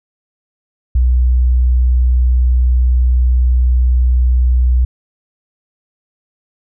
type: tone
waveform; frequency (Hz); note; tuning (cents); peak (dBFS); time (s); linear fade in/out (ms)
sine; 62; B1; +7; -8; 0.95-4.85; 5
effects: none